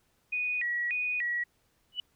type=tone with vibrato; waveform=sine; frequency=2182 Hz; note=C#7; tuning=28 cents flat; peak=-28 dBFS; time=0.32-1.44 s; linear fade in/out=10 ms; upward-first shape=square; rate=1.7 Hz; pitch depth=220 cents each way
type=tone with exponential growth; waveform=sine; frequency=2960 Hz; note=F#7; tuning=in tune; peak=-26 dBFS; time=1.92-2 s; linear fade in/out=2 ms; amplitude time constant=17 ms
effects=pink hiss -71 dBFS RMS until 2.15 s